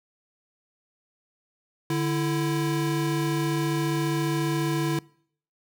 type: tone pair together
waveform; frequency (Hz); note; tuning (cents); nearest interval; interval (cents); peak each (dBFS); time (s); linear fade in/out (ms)
square; 147.4 / 332.4; D3 / E4; +7 / +15; octave + major second; 1408; -27; 1.9-4.99; 2
effects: noise-tail reverb RT60 0.6 s tail -24 dB re dry